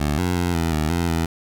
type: tone with pitch steps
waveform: 15% pulse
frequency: 73.7 / 89.5 / 87.8 / 82.7 / 77.2 / 85.8 / 82.4 Hz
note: D2 / F2 / F2 / E2 / D#2 / F2 / E2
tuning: +7 / +43 / +10 / +6 / -13 / -30 / 0 cents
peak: -13 dBFS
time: 0-1.26 s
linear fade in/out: 5 ms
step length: 180 ms
effects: none